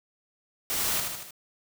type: noise with echo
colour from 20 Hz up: white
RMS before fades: -29 dBFS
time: 0.7-1 s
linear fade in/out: 0 ms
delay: 77 ms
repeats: 4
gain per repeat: -4 dB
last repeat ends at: 1.308 s
effects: none